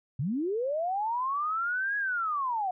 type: linear two-way sweep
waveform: sine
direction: up then down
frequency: 116.54 to 1674 to 713 Hz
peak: -27 dBFS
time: 0.19-2.71 s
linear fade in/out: 5 ms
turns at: 1.97 s
effects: none